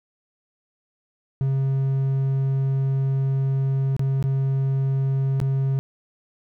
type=tone with dropouts; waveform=triangle; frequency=135 Hz; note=C#3; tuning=45 cents flat; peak=-17 dBFS; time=1.41-5.79 s; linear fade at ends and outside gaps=0 ms; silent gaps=3.965-3.994 / 4.226-4.24 / 5.401-5.414 s; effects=none